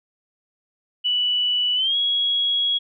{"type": "tone with pitch glide", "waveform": "sine", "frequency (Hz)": [2960, 3322], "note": ["F#7", "G#7"], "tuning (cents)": [0, 0], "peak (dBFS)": -18, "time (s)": [1.04, 2.79], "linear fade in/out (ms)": 20, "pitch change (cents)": 200, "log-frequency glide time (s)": [1.75, 1.96], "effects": []}